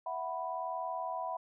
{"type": "chord", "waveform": "sine", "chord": "E suspended second", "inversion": "none", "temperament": "equal", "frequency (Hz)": [659.3, 740, 987.8], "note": ["E5", "F#5", "B5"], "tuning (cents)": [0, 0, 0], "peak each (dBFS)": [-40, -39, -38], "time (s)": [0.06, 1.37], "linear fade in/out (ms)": 5, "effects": []}